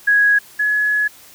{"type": "tone pair in turn", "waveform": "sine", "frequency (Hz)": [1661.2, 1693.2], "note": ["G#6", "G#6"], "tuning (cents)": [0, 33], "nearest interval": "unison", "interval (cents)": 33, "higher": "second", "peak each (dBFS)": [-10, -14], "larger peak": "first", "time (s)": [[0.07, 0.39], [0.59, 1.08]], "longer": "second", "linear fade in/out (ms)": 10, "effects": ["white hiss -44 dBFS RMS until 1.34 s"]}